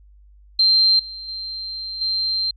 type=tone with level steps; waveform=sine; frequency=4148 Hz; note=C8; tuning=16 cents flat; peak=-12 / -31 / -27 / -19 dBFS; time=0.59-2.51 s; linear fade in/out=5 ms; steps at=0.99 / 1.28 / 2.01 s; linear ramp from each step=5 ms; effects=added 50 Hz sine -46 dBFS peak until 2.56 s